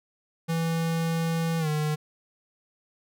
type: tone with pitch glide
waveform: square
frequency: 164.81 to 152.01 Hz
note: E3 to D#3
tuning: 0 to -40 cents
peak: -25 dBFS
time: 0.48-1.96 s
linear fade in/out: 20 ms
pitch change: -140 cents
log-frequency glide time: 1.59-1.68 s
effects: none